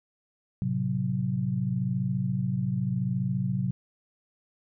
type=chord; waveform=sine; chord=F# diminished; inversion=first; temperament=equal; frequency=110 / 130.81 / 185 Hz; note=A2 / C3 / F#3; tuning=0 / 0 / 0 cents; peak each=-33 / -28 / -29 dBFS; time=0.62-3.71 s; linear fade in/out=0 ms; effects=none